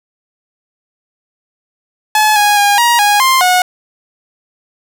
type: tone with pitch steps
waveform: sawtooth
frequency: 856 / 827 / 814 / 949 / 824 / 1051 / 729 Hz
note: A5 / G#5 / G#5 / A#5 / G#5 / C6 / F#5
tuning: -48 / -8 / -35 / +31 / -14 / +7 / -26 cents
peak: -4 dBFS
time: 2.15-3.62 s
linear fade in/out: 2 ms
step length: 210 ms
effects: none